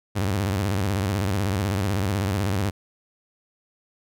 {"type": "tone with vibrato", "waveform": "sawtooth", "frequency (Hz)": 98, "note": "G2", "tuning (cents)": 0, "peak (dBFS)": -18, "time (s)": [0.15, 2.71], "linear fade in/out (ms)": 20, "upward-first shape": "square", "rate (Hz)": 16, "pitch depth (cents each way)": 130, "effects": []}